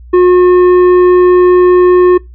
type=tone with tanh clipping; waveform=sine; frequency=360.5 Hz; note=F#4; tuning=45 cents flat; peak=-4 dBFS; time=0.13-2.18 s; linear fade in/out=10 ms; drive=9 dB; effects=noise-tail reverb RT60 0.2 s tail -23 dB re dry + added 60 Hz sine -30 dBFS peak until 2.34 s